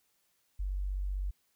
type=tone; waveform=sine; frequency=47.84 Hz; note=G1; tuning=41 cents flat; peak=-31 dBFS; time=0.59-1.31 s; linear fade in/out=10 ms; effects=white hiss -74 dBFS RMS until 1.55 s